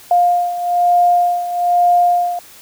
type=beating tone pair; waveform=sine; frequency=705 / 706.1 Hz; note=F5 / F5; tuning=+16 / +19 cents; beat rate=1.1 Hz; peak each=-12 / -17 dBFS; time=0.11-2.39 s; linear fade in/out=2 ms; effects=white hiss -41 dBFS RMS until 2.61 s